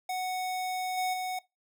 square tone with level steps, 740 Hz, F#5, in tune, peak -31 / -28 / -32 dBFS, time 0.09-1.39 s, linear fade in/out 5 ms, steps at 0.97 / 1.13 s, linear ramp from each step 10 ms, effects noise-tail reverb RT60 0.2 s tail -20 dB re dry

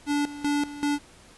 square tone with tremolo, 290 Hz, D4, 22 cents flat, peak -23 dBFS, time 0.06-0.99 s, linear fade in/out 50 ms, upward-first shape square, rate 2.6 Hz, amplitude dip 80%, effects pink hiss -52 dBFS RMS until 1.37 s + resampled to 24000 Hz

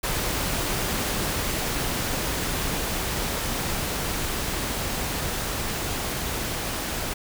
pink noise with level ramp, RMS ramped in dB -26 to -29 dBFS, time 0.03-7.14 s, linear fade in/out 10 ms, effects none

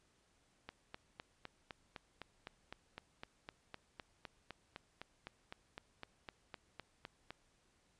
click train, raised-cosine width 0.3 ms, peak -30 dBFS, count 27, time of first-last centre 0.69-7.306 s, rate 3.93 Hz, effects pink hiss -74 dBFS RMS until 7.99 s + resampled to 22050 Hz

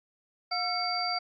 sine tone cluster, 718 / 1353 / 2201 / 4688 Hz, F5 / E6 / C#7 / D8, +48 / +45 / -13 / -4 cents, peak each -32 / -36 / -37 / -31 dBFS, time 0.51-1.19 s, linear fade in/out 10 ms, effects AAC 48 kbps

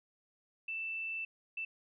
sine tone bursts at uneven times, 2657 Hz, E7, 13 cents sharp, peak -36 dBFS, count 2, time 0.68-1.25 / 1.57-1.65 s, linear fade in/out 5 ms, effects none

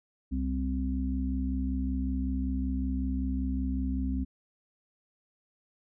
harmonic tone, 65.3 Hz, C2, 3 cents flat, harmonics 1 / 3 / 4, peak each -30 / -36 / -32 dBFS, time 0.31-4.25 s, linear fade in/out 20 ms, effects none

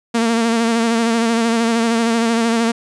sawtooth tone with vibrato, 229.8 Hz, A#3, 25 cents flat, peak -10 dBFS, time 0.14-2.72 s, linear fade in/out 10 ms, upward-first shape sine, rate 13 Hz, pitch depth 37 cents each way, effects resampled to 22050 Hz

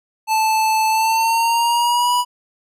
square tone with pitch glide, 877 to 978.7 Hz, A5 to B5, -6 to -16 cents, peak -15 dBFS, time 0.27-2.25 s, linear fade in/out 50 ms, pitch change +190 cents, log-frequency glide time 0.89-2.14 s, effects resampled to 32000 Hz

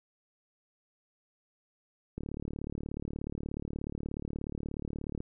click train, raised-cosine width 3 ms, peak -24 dBFS, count 112, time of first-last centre 2.18-5.205 s, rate 36.7 Hz, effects none

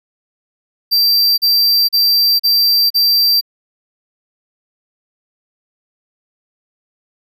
square tone bursts, 4699 Hz, D8, in tune, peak -10 dBFS, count 5, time 0.91-3.412 s, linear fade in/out 20 ms, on 470 ms, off 38 ms, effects none

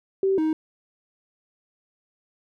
sine / triangle tone pair in turn, 386.2 / 314.2 Hz, G4 / D#4, -26 / +17 cents, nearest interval major third, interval 357 cents, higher first, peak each -18 dBFS, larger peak neither, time 0.23-0.38 / 0.38-0.53 s, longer neither, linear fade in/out 2 ms, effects none

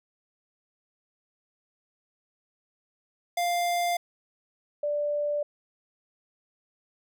square / sine tone pair in turn, 698.5 / 587.4 Hz, F5 / D5, 0 / 0 cents, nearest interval minor third, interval 300 cents, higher first, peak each -25 dBFS, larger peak neither, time 3.37-3.97 / 4.83-5.43 s, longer neither, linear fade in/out 5 ms, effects none

